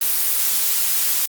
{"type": "noise", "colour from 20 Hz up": "blue", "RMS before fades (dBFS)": -19, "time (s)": [0.01, 1.26], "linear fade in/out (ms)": 5, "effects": ["Opus 32 kbps"]}